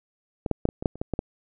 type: clicks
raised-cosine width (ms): 2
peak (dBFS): -14 / -9 / -7 / -14 / -18 / -7 / -28 / -14 / -13 / -12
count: 10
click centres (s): 0.462 / 0.513 / 0.654 / 0.689 / 0.825 / 0.858 / 0.956 / 1.015 / 1.137 / 1.191
effects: none